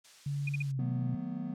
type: noise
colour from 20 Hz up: blue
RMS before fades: -49 dBFS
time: 0.04-0.72 s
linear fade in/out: 10 ms
type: tone with pitch glide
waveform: sine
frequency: 142.1 to 127.33 Hz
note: C#3 to C3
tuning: +43 to -47 cents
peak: -31 dBFS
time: 0.26-1.15 s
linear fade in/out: 5 ms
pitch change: -190 cents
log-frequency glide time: 0.63-0.86 s
type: tone bursts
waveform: sine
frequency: 2460 Hz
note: D#7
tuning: 20 cents flat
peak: -33 dBFS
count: 3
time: 0.47-0.623 s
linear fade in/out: 5 ms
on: 21 ms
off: 45 ms
type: chord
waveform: triangle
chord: B dominant seventh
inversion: first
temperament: equal with one note detuned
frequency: 155.56 / 185 / 224.4 / 246.9 Hz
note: D#3 / F#3 / A3 / B3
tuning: 0 / 0 / +34 / 0 cents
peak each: -41 / -38 / -40 / -36 dBFS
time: 0.79-1.54 s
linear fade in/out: 2 ms
effects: low-pass 6000 Hz 12 dB/octave